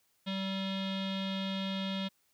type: tone with low-pass filter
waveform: square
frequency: 192.7 Hz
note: G3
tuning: 29 cents flat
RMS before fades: -35 dBFS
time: 0.26-2.09 s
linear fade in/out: 20 ms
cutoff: 3500 Hz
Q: 7.6
effects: white hiss -73 dBFS RMS until 2.33 s